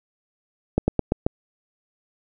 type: slowing click train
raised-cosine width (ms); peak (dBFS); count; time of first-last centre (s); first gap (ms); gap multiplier
2; -5; 5; 0.78-1.265; 100; 1.13
effects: none